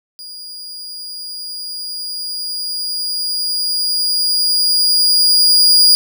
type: tone with level ramp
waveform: 40% pulse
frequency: 4862 Hz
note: D#8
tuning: 41 cents flat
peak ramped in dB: -29 to -5 dBFS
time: 0.19-5.95 s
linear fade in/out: 0 ms
effects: none